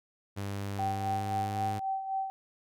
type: tone with pitch glide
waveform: sawtooth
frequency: 99.8 to 102.78 Hz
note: G2 to G#2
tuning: +32 to -18 cents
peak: -30 dBFS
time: 0.36-1.8 s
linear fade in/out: 20 ms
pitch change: +50 cents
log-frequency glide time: 0.86-1.64 s
type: tone with tremolo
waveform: sine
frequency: 772 Hz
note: G5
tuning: 27 cents flat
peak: -28 dBFS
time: 0.79-2.3 s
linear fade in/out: 0 ms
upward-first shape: sine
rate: 3.8 Hz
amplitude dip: 60%
effects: none